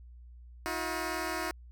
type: tone pair together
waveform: 10% pulse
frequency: 320 / 359.2 Hz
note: D#4 / F4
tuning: +49 / +49 cents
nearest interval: major second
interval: 200 cents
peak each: -27 dBFS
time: 0.66-1.51 s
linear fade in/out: 0 ms
effects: added 60 Hz sine -48 dBFS peak until 1.71 s